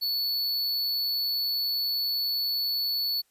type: tone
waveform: square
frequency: 4435 Hz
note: C#8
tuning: in tune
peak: -26 dBFS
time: 0.01-3.22 s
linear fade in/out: 20 ms
effects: white hiss -69 dBFS RMS until 3.3 s + resampled to 32000 Hz